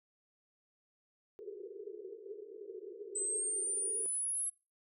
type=band-pass noise; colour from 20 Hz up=pink; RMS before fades=-47 dBFS; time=1.39-4.06 s; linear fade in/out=0 ms; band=370 to 450 Hz; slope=96 dB/octave
type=exponential sweep; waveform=sine; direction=up; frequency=8030 to 10910 Hz; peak=-33 dBFS; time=3.15-4.5 s; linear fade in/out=10 ms
effects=noise-tail reverb RT60 0.3 s tail -23 dB re dry